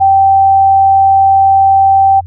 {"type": "tone", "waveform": "sine", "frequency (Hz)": 779, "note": "G5", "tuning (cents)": -11, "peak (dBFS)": -4, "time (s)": [0, 2.21], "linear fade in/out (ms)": 20, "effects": ["added 89 Hz sine -25 dBFS peak until 2.26 s"]}